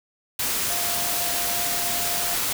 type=tone in noise; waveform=sine; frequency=698.5 Hz; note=F5; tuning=in tune; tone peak=-33 dBFS; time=0.7-2.35 s; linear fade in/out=5 ms; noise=white; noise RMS=-25 dBFS; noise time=0.39-2.53 s; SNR=-11 dB; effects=none